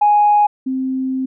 sine tone pair in turn, 831 / 261.7 Hz, G#5 / C4, +1 / 0 cents, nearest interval octave + minor sixth, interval 2001 cents, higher first, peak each -8 / -17 dBFS, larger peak first, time 0.01-0.47 / 0.66-1.26 s, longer second, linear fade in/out 10 ms, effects tanh soft clip ceiling -4 dBFS

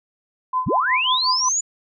sine tone with tremolo, 1019 Hz, C6, 46 cents flat, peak -16 dBFS, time 0.53-1.49 s, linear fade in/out 5 ms, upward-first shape triangle, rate 5.5 Hz, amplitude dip 100%
sine linear sweep, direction up, 60.8 to 7010 Hz, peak -18 dBFS, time 0.66-1.61 s, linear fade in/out 10 ms
effects none

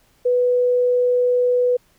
sine tone, 493.9 Hz, B4, in tune, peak -14 dBFS, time 0.25-1.77 s, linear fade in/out 10 ms, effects pink hiss -59 dBFS RMS until 1.98 s

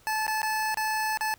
25% pulse tone with dropouts, 868 Hz, A5, 24 cents flat, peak -22 dBFS, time 0.07-1.34 s, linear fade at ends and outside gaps 0 ms, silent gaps 0.267-0.279 / 0.418-0.43 / 0.744-0.772 / 1.173-1.209 s, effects pink hiss -58 dBFS RMS until 1.38 s

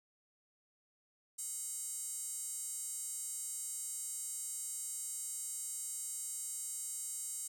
square tone with high-pass filter, 430 Hz, A4, 40 cents flat, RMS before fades -42 dBFS, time 1.38-7.48 s, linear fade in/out 10 ms, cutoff 8000 Hz, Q 6.2, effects none

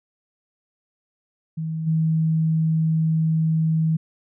sine tone with level steps, 160 Hz, D#3, 49 cents sharp, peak -24 / -17 dBFS, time 1.57-3.97 s, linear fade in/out 10 ms, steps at 1.86 s, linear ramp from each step 20 ms, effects none

